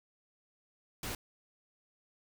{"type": "noise", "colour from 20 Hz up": "pink", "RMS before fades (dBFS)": -39, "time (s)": [1.03, 1.15], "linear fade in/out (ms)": 2, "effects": []}